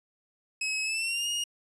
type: tone with pitch glide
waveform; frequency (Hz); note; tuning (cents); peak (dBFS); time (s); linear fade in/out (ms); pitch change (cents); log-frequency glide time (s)
sawtooth; 2563 to 2860; E7 to F7; -49 to +41; -25; 0.61-1.44; 5; +190; 0.83-1.28
effects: resampled to 24000 Hz